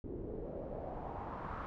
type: noise with low-pass filter sweep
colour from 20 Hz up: pink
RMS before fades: -43 dBFS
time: 0.04-1.66 s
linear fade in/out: 0 ms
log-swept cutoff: 340 to 1300 Hz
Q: 3.3
effects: none